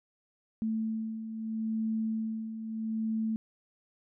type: beating tone pair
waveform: sine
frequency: 220.6 / 221.37 Hz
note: A3 / A3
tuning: +5 / +11 cents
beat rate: 0.77 Hz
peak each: -38 / -31 dBFS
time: 0.62-3.36 s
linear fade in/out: 0 ms
effects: none